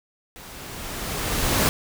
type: noise with level ramp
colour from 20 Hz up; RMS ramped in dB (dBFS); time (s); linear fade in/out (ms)
pink; -42 to -19; 0.36-1.69; 0
effects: none